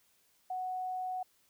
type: tone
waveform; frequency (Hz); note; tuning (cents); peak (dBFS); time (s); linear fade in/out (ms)
sine; 740; F#5; 0; -34; 0.5-1.23; 5
effects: white hiss -70 dBFS RMS until 1.49 s